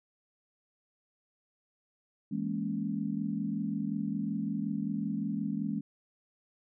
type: chord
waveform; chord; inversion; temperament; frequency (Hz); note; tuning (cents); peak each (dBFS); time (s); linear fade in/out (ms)
sine; A# half-diminished seventh; second; equal; 164.81 / 207.7 / 233.1 / 277.2; E3 / G#3 / A#3 / C#4; 0 / 0 / 0 / 0; -38 / -33 / -38 / -37; 2.31-5.81; 10
effects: none